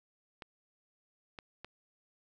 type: clicks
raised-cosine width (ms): 0.3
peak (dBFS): -28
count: 3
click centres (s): 0.422 / 1.388 / 1.646
effects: none